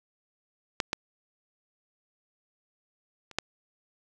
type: clicks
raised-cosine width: 0.2 ms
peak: -8 / -10 / -29 / -9 dBFS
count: 4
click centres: 0.802 / 0.931 / 3.313 / 3.386 s
effects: none